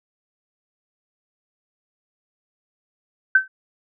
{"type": "tone with exponential decay", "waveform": "sine", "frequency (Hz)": 1539, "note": "G6", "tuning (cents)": -32, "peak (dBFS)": -7, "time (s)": [3.35, 3.48], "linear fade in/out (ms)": 5, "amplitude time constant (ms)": 27, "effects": []}